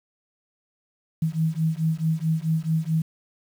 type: beating tone pair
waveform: sine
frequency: 158 / 162.6 Hz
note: D#3 / E3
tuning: +27 / -23 cents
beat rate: 4.6 Hz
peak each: -24 dBFS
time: 1.22-3.02 s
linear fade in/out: 5 ms
effects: 8-bit